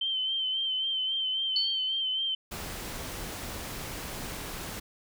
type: tone with vibrato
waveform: sine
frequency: 3100 Hz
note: G7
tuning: 20 cents flat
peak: -27 dBFS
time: 0.01-2.35 s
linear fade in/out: 5 ms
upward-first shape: sine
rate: 3.7 Hz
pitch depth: 37 cents each way
type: tone with exponential decay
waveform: sine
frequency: 4435 Hz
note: C#8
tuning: in tune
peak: -23 dBFS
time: 1.56-2.01 s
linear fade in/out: 2 ms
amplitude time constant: 96 ms
type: noise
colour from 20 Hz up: pink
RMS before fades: -38 dBFS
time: 2.51-4.8 s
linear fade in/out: 10 ms
effects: none